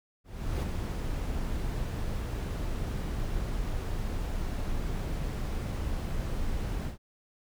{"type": "noise with ADSR envelope", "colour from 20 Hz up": "brown", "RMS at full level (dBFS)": -28, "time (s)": [0.24, 6.98], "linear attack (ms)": 390, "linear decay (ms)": 8, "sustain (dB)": -4, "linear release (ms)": 120, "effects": []}